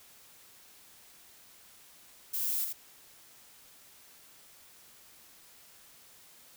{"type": "noise with echo", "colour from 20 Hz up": "violet", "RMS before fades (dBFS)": -33, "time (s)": [2.33, 2.65], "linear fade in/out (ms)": 10, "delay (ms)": 80, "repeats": 1, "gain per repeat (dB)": -4, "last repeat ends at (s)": 2.73, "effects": ["white hiss -57 dBFS RMS until 6.56 s"]}